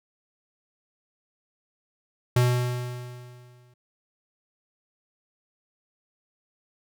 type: tone with exponential decay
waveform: square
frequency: 123.47 Hz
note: B2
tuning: in tune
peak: -17 dBFS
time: 2.36-3.74 s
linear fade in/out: 5 ms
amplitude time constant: 300 ms
effects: none